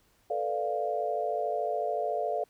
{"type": "chord", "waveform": "sine", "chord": "B half-diminished seventh", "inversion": "third", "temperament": "equal", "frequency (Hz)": [440, 493.9, 587.3, 698.5], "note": ["A4", "B4", "D5", "F5"], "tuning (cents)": [0, 0, 0, 0], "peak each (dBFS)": [-34, -37, -33, -31], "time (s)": [0.3, 2.44], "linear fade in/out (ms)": 5, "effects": ["pink hiss -67 dBFS RMS until 2.49 s"]}